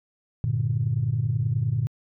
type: chord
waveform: sine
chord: G minor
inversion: none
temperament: equal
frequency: 98 / 116.54 / 146.83 Hz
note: G2 / Bb2 / D3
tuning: 0 / 0 / 0 cents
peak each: -29 / -23 / -27 dBFS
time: 0.44-1.87 s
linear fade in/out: 0 ms
effects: tanh soft clip ceiling -13 dBFS